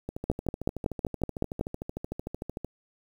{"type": "two click trains", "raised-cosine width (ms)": 2, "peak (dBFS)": [-11, -20], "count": [8, 35], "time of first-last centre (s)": [[0.3, 1.611], [0.09, 2.646]], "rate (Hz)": [5.34, 13.3], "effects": ["8-bit"]}